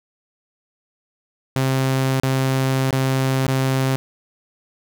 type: tone with dropouts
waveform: sawtooth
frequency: 132.6 Hz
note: C3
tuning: 23 cents sharp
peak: -13 dBFS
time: 1.56-3.96 s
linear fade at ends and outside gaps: 0 ms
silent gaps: 2.199-2.234 / 2.907-2.928 / 3.467-3.48 s
effects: none